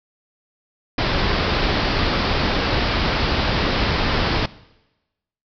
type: low-pass noise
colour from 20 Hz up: pink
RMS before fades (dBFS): -20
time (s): 0.98-4.46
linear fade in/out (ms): 5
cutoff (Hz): 5200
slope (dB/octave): 96
effects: noise-tail reverb RT60 1.0 s tail -20 dB re dry